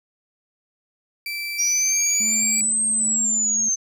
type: tone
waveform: 30% pulse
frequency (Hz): 2332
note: D7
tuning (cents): -13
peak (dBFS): -24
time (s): 1.26-2.61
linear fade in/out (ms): 2
type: exponential two-way sweep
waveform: sine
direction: up then down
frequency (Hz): 5700 to 8460 to 6200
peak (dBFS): -18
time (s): 1.58-3.76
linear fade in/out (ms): 20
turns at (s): 2.86
type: tone with tremolo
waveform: triangle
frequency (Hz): 219.3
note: A3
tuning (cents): -6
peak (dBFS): -28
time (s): 2.2-3.69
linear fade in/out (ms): 5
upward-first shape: sine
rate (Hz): 1.3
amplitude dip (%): 45
effects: none